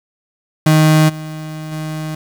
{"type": "tone with level steps", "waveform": "35% pulse", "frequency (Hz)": 155.8, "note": "D#3", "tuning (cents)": 3, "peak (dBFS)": [-6, -24, -20], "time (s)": [0.66, 2.15], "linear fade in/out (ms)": 5, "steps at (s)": [1.08, 1.71], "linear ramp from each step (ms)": 20, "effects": ["7-bit"]}